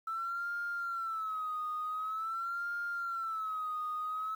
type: tone with vibrato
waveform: sine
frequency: 1318.5 Hz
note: E6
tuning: in tune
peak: -33 dBFS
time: 0.07-4.35 s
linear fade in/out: 5 ms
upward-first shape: sine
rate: 0.46 Hz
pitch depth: 110 cents each way
effects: tanh soft clip ceiling -29 dBFS + 10-bit